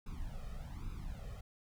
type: noise with flanger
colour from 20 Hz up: brown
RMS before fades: -43 dBFS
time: 0.06-1.41 s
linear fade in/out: 5 ms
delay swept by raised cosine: 0.79 to 1.64 ms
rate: 1.2 Hz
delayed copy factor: +1
effects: none